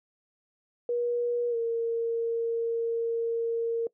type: tone with pitch glide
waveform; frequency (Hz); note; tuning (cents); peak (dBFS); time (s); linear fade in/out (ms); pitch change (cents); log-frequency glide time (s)
sine; 480 to 461.5; B4 to A#4; -49 to -17; -25; 0.89-3.87; 2; -68; 1.5-1.56
effects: noise-tail reverb RT60 0.1 s tail -21 dB re dry